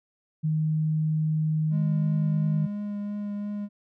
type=tone; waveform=sine; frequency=155.9 Hz; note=D#3; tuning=4 cents sharp; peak=-22 dBFS; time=0.43-2.67 s; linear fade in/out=20 ms
type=tone with vibrato; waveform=triangle; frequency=205.5 Hz; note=G#3; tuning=18 cents flat; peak=-27 dBFS; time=1.7-3.69 s; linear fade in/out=50 ms; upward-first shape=triangle; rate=2.9 Hz; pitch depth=13 cents each way
effects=none